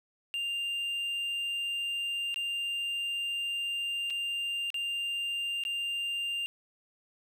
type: tone with dropouts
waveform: triangle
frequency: 2794 Hz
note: F7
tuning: in tune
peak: -29 dBFS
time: 0.34-6.46 s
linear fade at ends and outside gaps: 0 ms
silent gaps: 2.343-2.36 / 4.101-4.105 / 4.703-4.743 / 5.637-5.651 s
effects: none